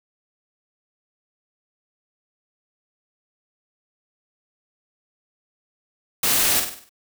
white noise with echo, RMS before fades -20 dBFS, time 6.23-6.6 s, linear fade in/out 5 ms, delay 49 ms, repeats 6, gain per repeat -6 dB, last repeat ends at 6.894 s, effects none

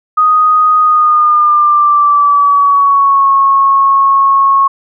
sine tone with pitch glide, 1244.5 to 1096 Hz, D#6 to C#6, 0 to -20 cents, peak -5 dBFS, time 0.17-4.68 s, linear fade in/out 10 ms, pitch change -220 cents, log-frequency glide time 0.8-3.3 s, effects none

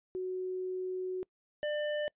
sine / square tone pair in turn, 370 / 596.6 Hz, F#4 / D5, 0 / +27 cents, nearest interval minor sixth, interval 827 cents, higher second, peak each -33 / -32 dBFS, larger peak second, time 0.15-1.23 / 1.63-2.08 s, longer first, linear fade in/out 0 ms, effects noise-tail reverb RT60 0.1 s tail -25 dB re dry + resampled to 8000 Hz

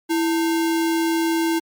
sine tone with sample-and-hold, 329.6 Hz, E4, in tune, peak -17 dBFS, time 0.09-1.6 s, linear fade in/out 20 ms, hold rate 1225 Hz, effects MP3 96 kbps

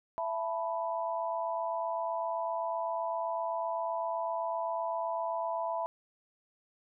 sine chord, E suspended fourth, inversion none, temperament equal with one note detuned, 667.7 / 880 / 987.8 Hz, E5 / A5 / B5, +22 / 0 / 0 cents, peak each -34 / -38 / -35 dBFS, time 0.18-5.86 s, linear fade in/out 0 ms, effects none

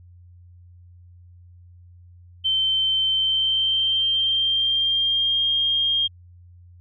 sine tone with pitch glide, 3100 to 3222 Hz, G7 to G7, -20 to +47 cents, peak -18 dBFS, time 2.44-6.08 s, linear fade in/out 20 ms, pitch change +67 cents, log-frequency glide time 3.12-5.44 s, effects added 88 Hz sine -45 dBFS peak until 6.8 s

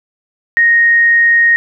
sine tone, 1865 Hz, A#6, in tune, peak -6 dBFS, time 0.57-1.56 s, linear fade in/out 0 ms, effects none

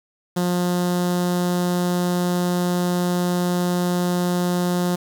sawtooth tone with notch filter, 177.6 Hz, F3, 29 cents sharp, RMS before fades -21 dBFS, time 0.36-4.96 s, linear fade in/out 10 ms, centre 2300 Hz, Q 1.2, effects 7-bit

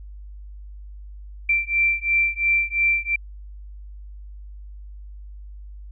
sine beating tone pair, 2349 / 2351.9 Hz, D7 / D7, 0 / +2 cents, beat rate 2.9 Hz, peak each -21 dBFS, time 1.49-3.16 s, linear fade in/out 5 ms, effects added 50 Hz sine -36 dBFS peak until 5.91 s

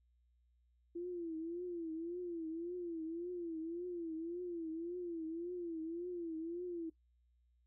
sine tone with vibrato, 338.4 Hz, E4, 45 cents sharp, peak -39 dBFS, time 0.95-6.9 s, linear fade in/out 10 ms, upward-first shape triangle, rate 1.8 Hz, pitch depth 120 cents each way, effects noise-tail reverb RT60 0.1 s tail -18 dB re dry + added 60 Hz sine -70 dBFS peak until 7.66 s

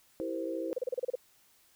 sine chord, C dominant seventh, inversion first, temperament equal with one note detuned, 329.6 / 392 / 466.2 / 520.5 Hz, E4 / G4 / Bb4 / C5, 0 / 0 / 0 / -9 cents, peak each -36 / -41 / -41 / -37 dBFS, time 0.2-0.73 s, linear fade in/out 0 ms
sine tone bursts, 504 Hz, B4, 35 cents sharp, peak -28 dBFS, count 9, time 0.71-1.155 s, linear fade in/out 5 ms, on 21 ms, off 32 ms
effects white hiss -65 dBFS RMS until 1.75 s

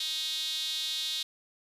sawtooth tone with high-pass filter, 313.7 Hz, D#4, 14 cents sharp, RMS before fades -33 dBFS, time 0-1.23 s, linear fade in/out 5 ms, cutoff 3700 Hz, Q 7, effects resampled to 32000 Hz

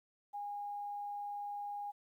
sine tone, 818 Hz, G#5, 26 cents flat, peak -39 dBFS, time 0.33-1.92 s, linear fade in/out 20 ms, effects 12-bit

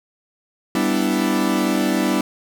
40% pulse chord, E minor seventh, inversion first, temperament equal, 196 / 246.9 / 293.7 / 329.6 Hz, G3 / B3 / D4 / E4, 0 / 0 / 0 / 0 cents, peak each -22 dBFS, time 0.75-2.21 s, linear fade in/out 2 ms, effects none

